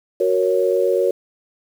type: chord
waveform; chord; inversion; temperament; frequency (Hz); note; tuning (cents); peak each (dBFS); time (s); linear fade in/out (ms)
sine; F# major; none; equal; 370 / 466.2 / 554.4; F#4 / A#4 / C#5; 0 / 0 / 0; -19; 0.2-1.11; 5
effects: 7-bit